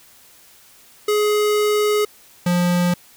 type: tone pair in turn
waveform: square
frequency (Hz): 419.9 / 176.55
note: G#4 / F3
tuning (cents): +19 / +19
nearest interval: octave + minor third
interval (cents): 1500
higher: first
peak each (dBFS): -16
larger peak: neither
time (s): 1.08-2.05 / 2.46-2.94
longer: first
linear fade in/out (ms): 5
effects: white hiss -49 dBFS RMS until 3.16 s